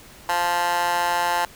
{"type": "tone with high-pass filter", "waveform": "15% pulse", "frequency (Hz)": 174.61, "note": "F3", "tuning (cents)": 0, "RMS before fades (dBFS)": -22, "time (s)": [0.29, 1.45], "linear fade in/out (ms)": 2, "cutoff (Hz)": 960, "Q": 5.3, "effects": ["pink hiss -46 dBFS RMS until 1.55 s"]}